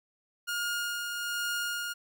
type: tone with tremolo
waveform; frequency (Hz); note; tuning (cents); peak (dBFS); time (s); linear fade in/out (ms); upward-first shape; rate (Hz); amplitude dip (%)
sawtooth; 1422; F6; +31; -26; 0.47-1.94; 20; sine; 1.2; 35
effects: none